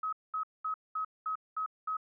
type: tone bursts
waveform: sine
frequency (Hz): 1275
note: D#6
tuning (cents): +42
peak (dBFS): -31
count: 7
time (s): 0.03-1.969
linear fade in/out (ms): 5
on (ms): 97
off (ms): 210
effects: none